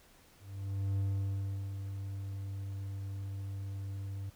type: tone with ADSR envelope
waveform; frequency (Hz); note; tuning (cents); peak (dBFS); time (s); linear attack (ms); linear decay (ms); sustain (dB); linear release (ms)
triangle; 98.1; G2; +2; -27; 0.39-4.3; 580; 730; -8; 9
effects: pink hiss -62 dBFS RMS until 4.35 s